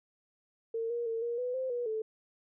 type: tone with pitch steps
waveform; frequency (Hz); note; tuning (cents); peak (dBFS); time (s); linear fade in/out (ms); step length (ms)
sine; 455.1 / 473.8 / 454 / 472.5 / 496.5 / 520 / 483.8 / 438; A#4 / A#4 / A#4 / A#4 / B4 / C5 / B4 / A4; -42 / +28 / -46 / +23 / +9 / -11 / -36 / -8; -31; 0.74-2.02; 5; 160
effects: none